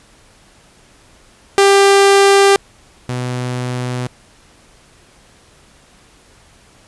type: tone pair in turn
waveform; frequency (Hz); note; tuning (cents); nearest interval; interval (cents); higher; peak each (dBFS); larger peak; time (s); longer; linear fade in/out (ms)
sawtooth; 396.1 / 124.76; G4 / B2; +18 / +18; octave + minor sixth; 2000; first; -3 / -15; first; 1.58-2.56 / 3.09-4.07; neither; 0
effects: pink hiss -48 dBFS RMS until 6.87 s + resampled to 24000 Hz